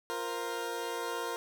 20% pulse chord, F suspended fourth, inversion none, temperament equal, 349.2 / 466.2 / 523.3 Hz, F4 / Bb4 / C5, 0 / 0 / 0 cents, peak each -36 / -31 / -37 dBFS, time 0.1-1.36 s, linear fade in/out 0 ms, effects none

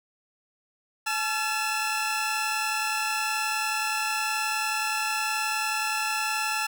20% pulse tone cluster, 862 / 1358 / 2625 Hz, A5 / F6 / E7, -36 / -49 / -8 cents, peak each -24 / -25 / -28 dBFS, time 1.06-6.67 s, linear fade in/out 10 ms, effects none

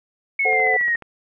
sine exponential sweep, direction down, 2217 to 1852 Hz, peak -17 dBFS, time 0.39-0.96 s, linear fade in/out 5 ms
sine chord, F# diminished, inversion first, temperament equal, 440 / 523.3 / 740 Hz, A4 / C5 / F#5, 0 / 0 / 0 cents, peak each -24 / -26 / -21 dBFS, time 0.45-0.77 s, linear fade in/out 5 ms
click train, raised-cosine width 0.5 ms, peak -23 dBFS, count 8, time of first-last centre 0.53-1.023 s, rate 14.2 Hz
effects none

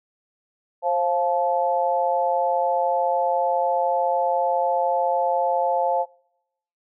sine tone cluster, 531 / 697 / 867 Hz, C5 / F5 / A5, +25 / -4 / -26 cents, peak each -23 dBFS, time 0.82-6.06 s, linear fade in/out 50 ms, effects noise-tail reverb RT60 0.8 s tail -25 dB re dry

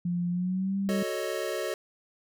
sine tone with pitch glide, 175.1 to 196.54 Hz, F3 to G3, +5 to +5 cents, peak -26 dBFS, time 0.05-1.03 s, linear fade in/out 5 ms, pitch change +200 cents, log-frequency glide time 0.3-0.77 s
square chord, D# half-diminished seventh, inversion first, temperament equal, 370 / 440 / 554.4 / 622.3 Hz, F#4 / A4 / C#5 / D#5, 0 / 0 / 0 / 0 cents, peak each -36 dBFS, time 0.89-1.74 s, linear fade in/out 0 ms
effects none

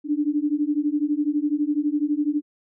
sine beating tone pair, 289.7 / 301.7 Hz, D4 / D4, -24 / +47 cents, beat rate 12 Hz, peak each -23 dBFS, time 0.04-2.42 s, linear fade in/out 50 ms, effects none

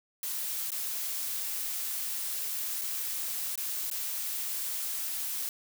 blue noise with dropouts, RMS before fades -34 dBFS, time 0.23-5.49 s, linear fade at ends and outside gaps 1 ms, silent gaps 0.705-0.718 / 2.813-2.817 / 3.556-3.576 / 3.901-3.913 s, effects none

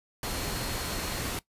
sine tone in noise, 4280 Hz, C8, 38 cents sharp, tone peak -43 dBFS, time 0.24-1.21 s, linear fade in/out 2 ms, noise pink, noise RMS -33 dBFS, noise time 0.23-1.39 s, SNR -13 dB, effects noise-tail reverb RT60 0.1 s tail -18 dB re dry + resampled to 32000 Hz

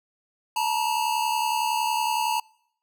square tone pair together, 880 / 950.8 Hz, A5 / A#5, 0 / +34 cents, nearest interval minor second, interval 134 cents, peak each -26 dBFS, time 0.56-2.4 s, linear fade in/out 5 ms, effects noise-tail reverb RT60 0.7 s tail -26 dB re dry

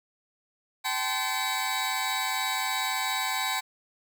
30% pulse tone cluster, 772 / 869 / 1032 / 2272 / 3863 Hz, G5 / A5 / C6 / C#7 / B7, -27 / -22 / -24 / +42 / -39 cents, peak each -31 dBFS, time 0.84-3.61 s, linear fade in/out 20 ms, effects none

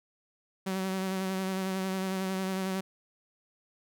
sawtooth tone with vibrato, 189.5 Hz, F#3, 42 cents sharp, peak -26 dBFS, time 0.66-2.81 s, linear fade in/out 10 ms, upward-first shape sine, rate 11 Hz, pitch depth 24 cents each way, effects none

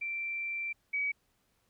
sine tone pair in turn, 2349 / 2272 Hz, D7 / C#7, 0 / +42 cents, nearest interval minor second, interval 58 cents, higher first, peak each -33 / -29 dBFS, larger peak second, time 0.01-0.73 / 0.93-1.12 s, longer first, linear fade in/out 10 ms, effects pink hiss -74 dBFS RMS until 1.69 s

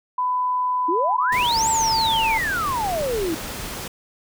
sine tone with pitch glide, 1000 to 896.1 Hz, B5 to A5, +21 to +31 cents, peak -19 dBFS, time 0.18-2.38 s, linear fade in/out 5 ms, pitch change -190 cents, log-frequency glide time 1.39-1.59 s
sine exponential two-way sweep, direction up then down, 307 to 7940 to 307 Hz, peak -21 dBFS, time 0.88-3.35 s, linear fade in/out 10 ms, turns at 1.69 s
pink noise, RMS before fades -31 dBFS, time 1.32-3.88 s, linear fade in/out 5 ms
effects none

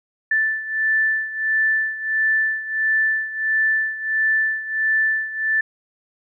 sine beating tone pair, 1760 / 1761.5 Hz, A6 / A6, 0 / +1 cents, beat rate 1.5 Hz, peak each -19 / -23 dBFS, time 0.31-5.61 s, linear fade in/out 5 ms, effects none

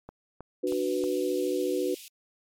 click train, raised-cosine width 1 ms, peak -27 dBFS, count 4, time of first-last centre 0.09-1.039 s, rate 3.16 Hz
sine chord, B minor, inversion first, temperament just, 296.3 / 370.4 / 493.9 Hz, D4 / F#4 / B4, +15 / +2 / 0 cents, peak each -31 / -28 / -30 dBFS, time 0.63-1.95 s, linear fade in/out 10 ms
pink high-pass noise, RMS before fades -46 dBFS, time 0.67-2.08 s, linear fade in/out 0 ms, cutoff 2500 Hz, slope 48 dB/octave
effects MP3 64 kbps

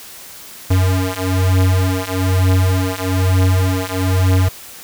square beating tone pair, 92.5 / 93.6 Hz, F#2 / F#2, 0 / +20 cents, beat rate 1.1 Hz, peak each -17 / -16 dBFS, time 0.7-4.49 s, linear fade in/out 10 ms, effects white hiss -36 dBFS RMS until 4.83 s

